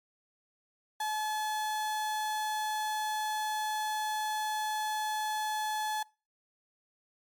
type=tone; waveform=35% pulse; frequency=858 Hz; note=A5; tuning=44 cents flat; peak=-29 dBFS; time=1-6.03 s; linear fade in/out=5 ms; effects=noise-tail reverb RT60 0.3 s tail -23 dB re dry + MP3 96 kbps